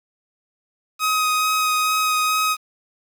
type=tone with vibrato; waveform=sawtooth; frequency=1259 Hz; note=D#6; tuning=20 cents sharp; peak=-14 dBFS; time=0.99-2.57 s; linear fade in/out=50 ms; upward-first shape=sine; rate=2.3 Hz; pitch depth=11 cents each way; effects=7-bit